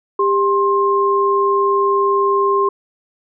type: tone pair together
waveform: sine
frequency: 397.7 / 1060 Hz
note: G4 / C6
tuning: +25 / +22 cents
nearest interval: octave + perfect fourth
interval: 1697 cents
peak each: -15 dBFS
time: 0.19-2.69 s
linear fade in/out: 5 ms
effects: none